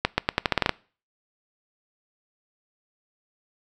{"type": "accelerating click train", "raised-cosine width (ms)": 0.3, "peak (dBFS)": -3, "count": 10, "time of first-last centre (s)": [0.05, 0.693], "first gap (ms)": 130, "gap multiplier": 0.84, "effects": ["noise-tail reverb RT60 0.4 s tail -23 dB re dry"]}